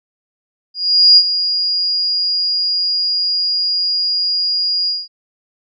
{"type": "tone with ADSR envelope", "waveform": "sine", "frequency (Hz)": 4859, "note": "D#8", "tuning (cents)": -42, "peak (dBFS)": -3, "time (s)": [0.74, 5.08], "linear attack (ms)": 430, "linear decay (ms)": 55, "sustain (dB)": -11, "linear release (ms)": 200, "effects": []}